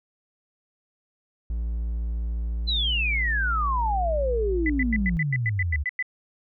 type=tone; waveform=triangle; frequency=57.1 Hz; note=A#1; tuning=35 cents flat; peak=-23 dBFS; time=1.5-5.17 s; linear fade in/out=0 ms
type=exponential sweep; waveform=sine; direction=down; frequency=4100 to 69.3 Hz; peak=-23 dBFS; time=2.67-5.84 s; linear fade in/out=20 ms
type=tone bursts; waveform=sine; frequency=1999 Hz; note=B6; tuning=20 cents sharp; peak=-23 dBFS; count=11; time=4.66-6.026 s; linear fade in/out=2 ms; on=36 ms; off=97 ms
effects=none